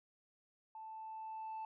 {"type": "tone with level ramp", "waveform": "sine", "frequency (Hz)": 880, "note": "A5", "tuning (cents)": 0, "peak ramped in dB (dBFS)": [-47, -39], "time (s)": [0.75, 1.65], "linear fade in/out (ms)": 2, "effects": ["tanh soft clip ceiling -40 dBFS"]}